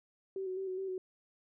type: tone with vibrato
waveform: sine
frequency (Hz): 378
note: F#4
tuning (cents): +37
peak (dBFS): -35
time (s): 0.36-0.98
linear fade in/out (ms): 2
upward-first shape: square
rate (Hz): 4.8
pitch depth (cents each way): 29
effects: none